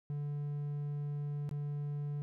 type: tone with dropouts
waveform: triangle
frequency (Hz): 145.6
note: D3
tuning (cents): -15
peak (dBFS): -33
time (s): 0.1-2.22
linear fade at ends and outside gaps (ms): 0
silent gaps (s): 1.492-1.512
effects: none